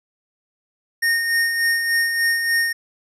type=tone with tremolo; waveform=square; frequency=1843 Hz; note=A#6; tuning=20 cents flat; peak=-16 dBFS; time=1.02-2.73 s; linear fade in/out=10 ms; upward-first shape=sine; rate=3.4 Hz; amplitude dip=45%; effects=resampled to 32000 Hz